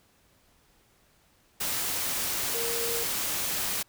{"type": "tone in noise", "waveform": "sine", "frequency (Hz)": 466.2, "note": "A#4", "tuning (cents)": 0, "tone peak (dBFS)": -33, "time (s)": [2.54, 3.04], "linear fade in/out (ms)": 10, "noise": "white", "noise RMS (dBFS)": -30, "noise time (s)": [1.6, 3.83], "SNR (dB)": -6, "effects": ["pink hiss -64 dBFS RMS until 3.88 s"]}